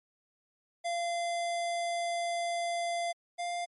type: tone pair in turn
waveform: square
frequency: 688 / 698.4 Hz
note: F5 / F5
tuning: -26 / 0 cents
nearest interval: unison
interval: 26 cents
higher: second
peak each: -31 / -33 dBFS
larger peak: first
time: 0.84-3.13 / 3.38-3.66 s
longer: first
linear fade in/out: 20 ms
effects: MP3 48 kbps